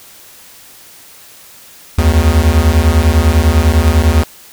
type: beating tone pair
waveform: square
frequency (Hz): 73.42 / 83.42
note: D2 / E2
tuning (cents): 0 / +21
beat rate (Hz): 10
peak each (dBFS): -11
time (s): 1.98-4.24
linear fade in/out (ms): 5
effects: white hiss -39 dBFS RMS until 4.52 s